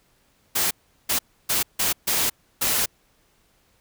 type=noise bursts at uneven times; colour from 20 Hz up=white; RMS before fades=-22 dBFS; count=6; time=0.55-0.71 / 1.09-1.19 / 1.49-1.63 / 1.79-1.93 / 2.07-2.3 / 2.61-2.86 s; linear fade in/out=10 ms; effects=pink hiss -63 dBFS RMS until 3.8 s